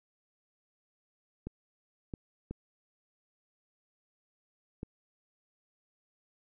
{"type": "clicks", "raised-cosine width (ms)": 3, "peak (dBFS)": -25, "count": 4, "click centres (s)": [1.47, 2.138, 2.51, 4.831], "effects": []}